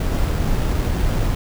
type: noise with sample-and-hold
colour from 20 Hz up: brown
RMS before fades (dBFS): -19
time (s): 0-1.35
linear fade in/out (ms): 5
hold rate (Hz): 6300
effects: none